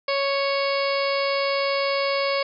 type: harmonic tone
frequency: 554.4 Hz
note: C#5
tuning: in tune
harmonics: 1 / 2 / 3 / 4 / 5 / 6 / 7 / 8 / 9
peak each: -23 / -28 / -37 / -29 / -35 / -38 / -40 / -32 / -35 dBFS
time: 0.08-2.43 s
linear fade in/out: 5 ms
effects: none